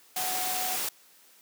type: tone in noise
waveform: sine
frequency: 740 Hz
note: F#5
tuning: in tune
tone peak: -34 dBFS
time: 0.16-0.76 s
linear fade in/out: 5 ms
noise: white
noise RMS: -31 dBFS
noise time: 0.16-0.89 s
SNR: -6 dB
effects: white hiss -58 dBFS RMS until 1.41 s + high-pass 200 Hz 12 dB/octave